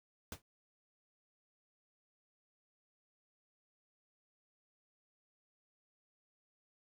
pink noise with exponential decay, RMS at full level -40 dBFS, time 0.32-0.42 s, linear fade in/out 2 ms, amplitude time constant 20 ms, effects none

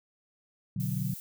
sine chord, B minor, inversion none, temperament equal, 123.47 / 146.83 / 185 Hz, B2 / D3 / F#3, 0 / 0 / 0 cents, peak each -33 dBFS, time 0.76-1.14 s, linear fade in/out 5 ms
violet noise, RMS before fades -43 dBFS, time 0.8-1.2 s, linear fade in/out 0 ms
effects none

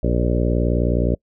harmonic tone with a mistuned harmonic, 59.6 Hz, A#1, 39 cents sharp, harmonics 1 / 2 / 3 / 4 / 5 / 6 / 7 / 8 / 9 / 10, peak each -20 / -23 / -25 / -26 / -27 / -28 / -28 / -29 / -30 / -30 dBFS, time 0.03-1.15 s, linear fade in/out 5 ms, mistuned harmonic 9, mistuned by +24 cents, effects noise-tail reverb RT60 0.1 s tail -26 dB re dry

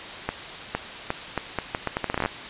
accelerating click train, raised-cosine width 0.5 ms, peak -9 dBFS, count 17, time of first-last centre 0.29-2.259 s, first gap 460 ms, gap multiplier 0.77, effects white hiss -36 dBFS RMS until 2.49 s + resampled to 8000 Hz

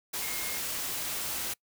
sine tone in noise, 2142 Hz, C7, 40 cents sharp, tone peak -41 dBFS, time 0.21-0.59 s, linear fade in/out 10 ms, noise white, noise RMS -34 dBFS, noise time 0.13-1.54 s, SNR -10 dB, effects noise-tail reverb RT60 0.1 s tail -24 dB re dry

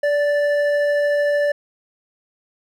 triangle tone pair together, 581.6 / 1758 Hz, D5 / A6, -17 / -2 cents, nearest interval octave + perfect fifth, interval 1915 cents, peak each -14 / -24 dBFS, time 0.03-1.52 s, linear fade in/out 5 ms, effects none

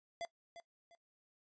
square tone with echo, 681 Hz, F5, 44 cents flat, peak -40 dBFS, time 0.21-0.25 s, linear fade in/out 0 ms, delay 350 ms, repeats 2, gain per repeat -11 dB, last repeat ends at 0.95 s, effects noise-tail reverb RT60 0.1 s tail -19 dB re dry + resampled to 16000 Hz

